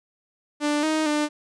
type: tone with pitch steps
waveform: sawtooth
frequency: 295.4 / 312.7 / 298.7 Hz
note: D4 / D#4 / D4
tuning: +10 / +9 / +29 cents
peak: -17 dBFS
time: 0.6-1.29 s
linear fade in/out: 50 ms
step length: 230 ms
effects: resampled to 22050 Hz